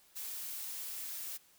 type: noise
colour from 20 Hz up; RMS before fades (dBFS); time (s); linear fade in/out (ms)
blue; -42; 0.15-1.38; 20
effects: white hiss -65 dBFS RMS until 1.58 s